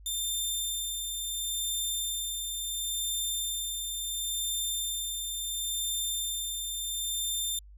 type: tone with tremolo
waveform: 15% pulse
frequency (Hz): 3590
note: A7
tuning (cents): +34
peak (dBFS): -22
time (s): 0.06-7.59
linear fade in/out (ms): 2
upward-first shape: sine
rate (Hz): 0.72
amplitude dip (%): 35
effects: added 50 Hz sine -48 dBFS peak until 7.77 s